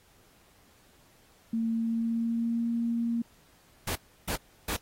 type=tone with pitch glide; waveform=sine; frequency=226.9 to 233.1 Hz; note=A#3 to A#3; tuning=-47 to 0 cents; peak=-26 dBFS; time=1.53-3.22 s; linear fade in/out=5 ms; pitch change=+47 cents; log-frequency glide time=1.68-2.68 s
type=noise bursts; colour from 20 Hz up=pink; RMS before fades=-32 dBFS; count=3; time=3.87-4.765 s; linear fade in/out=5 ms; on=85 ms; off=320 ms
effects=pink hiss -62 dBFS RMS until 4.81 s + AAC 48 kbps